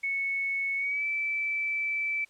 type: tone with pitch glide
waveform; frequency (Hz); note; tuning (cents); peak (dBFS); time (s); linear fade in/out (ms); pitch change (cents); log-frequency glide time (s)
sine; 2208 to 2319; C#7 to D7; -7 to -22; -27; 0.03-2.25; 10; +85; 0.77-1.05
effects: white hiss -62 dBFS RMS until 2.29 s + low-pass 8000 Hz 12 dB/octave